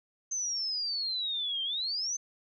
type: exponential two-way sweep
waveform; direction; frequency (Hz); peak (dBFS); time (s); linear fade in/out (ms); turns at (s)
sine; down then up; 6290 to 3136 to 6290; -30; 0.31-2.17; 10; 1.63
effects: none